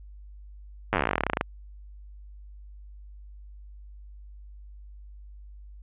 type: slowing click train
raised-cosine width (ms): 0.5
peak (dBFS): -8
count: 24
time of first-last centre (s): 0.93-1.411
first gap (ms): 9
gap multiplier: 1.07
effects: added 50 Hz sine -43 dBFS peak until 5.82 s + resampled to 8000 Hz